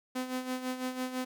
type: tone with tremolo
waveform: sawtooth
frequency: 255.2 Hz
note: C4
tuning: 43 cents flat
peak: -27 dBFS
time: 0.15-1.25 s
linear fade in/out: 10 ms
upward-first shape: sine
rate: 6 Hz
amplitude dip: 65%
effects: none